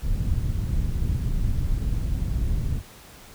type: low-pass noise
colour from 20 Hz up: pink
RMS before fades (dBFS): -24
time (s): 0.01-2.82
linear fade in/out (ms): 50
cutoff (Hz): 120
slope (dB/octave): 12
effects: pink hiss -47 dBFS RMS until 3.34 s